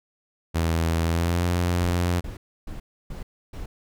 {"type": "tone with pitch glide", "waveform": "sawtooth", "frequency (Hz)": [82.41, 87.82], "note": ["E2", "F2"], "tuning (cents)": [0, 10], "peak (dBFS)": -17, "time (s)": [0.54, 2.21], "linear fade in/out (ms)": 20, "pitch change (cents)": 110, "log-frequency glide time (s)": [1.04, 1.45]}
{"type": "noise bursts", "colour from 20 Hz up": "brown", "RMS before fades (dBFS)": -34, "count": 5, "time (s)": [1.81, 3.66], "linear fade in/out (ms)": 5, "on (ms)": 130, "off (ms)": 300}
{"effects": []}